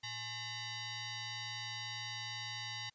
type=tone with frequency modulation; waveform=sine; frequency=843 Hz; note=G#5; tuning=26 cents sharp; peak=-40 dBFS; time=0.03-2.9 s; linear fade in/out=10 ms; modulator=956 Hz; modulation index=4.7; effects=white hiss -75 dBFS RMS until 2.94 s + resampled to 16000 Hz